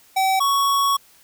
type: tone pair in turn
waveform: square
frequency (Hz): 766 / 1114.1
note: G5 / C#6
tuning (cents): -40 / +8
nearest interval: tritone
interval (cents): 648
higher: second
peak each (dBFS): -17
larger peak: neither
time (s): 0.16-0.4 / 0.4-0.97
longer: second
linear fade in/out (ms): 10
effects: white hiss -53 dBFS RMS until 1.23 s